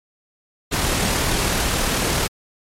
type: noise with amplitude modulation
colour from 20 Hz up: pink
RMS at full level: -19 dBFS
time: 0.71-2.28 s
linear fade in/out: 20 ms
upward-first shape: sine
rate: 38.2 Hz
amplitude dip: 25%
effects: low-pass 12000 Hz 12 dB/octave + MP3 64 kbps